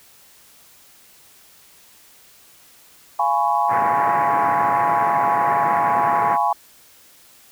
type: chord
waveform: sine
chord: C# dominant seventh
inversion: first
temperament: just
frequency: 693 / 831.5 / 997.9 / 1108.7 Hz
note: E#5 / G#5 / B5 / C#6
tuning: -14 / +2 / +18 / 0 cents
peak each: -24 / -19 / -22 / -23 dBFS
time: 3.19-6.53 s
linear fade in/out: 5 ms
type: band-pass noise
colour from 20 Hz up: white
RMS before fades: -27 dBFS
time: 3.68-6.38 s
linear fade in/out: 50 ms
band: 100 to 2000 Hz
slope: 48 dB/octave
effects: white hiss -50 dBFS RMS until 7.51 s